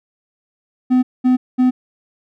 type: tone bursts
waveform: triangle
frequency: 253.4 Hz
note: B3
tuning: 45 cents sharp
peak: -8 dBFS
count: 3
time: 0.9-1.71 s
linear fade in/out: 20 ms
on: 130 ms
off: 210 ms
effects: none